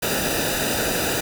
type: noise with comb filter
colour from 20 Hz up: pink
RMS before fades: -23 dBFS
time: 0.02-1.21 s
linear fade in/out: 10 ms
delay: 0.92 ms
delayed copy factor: -0.75
effects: none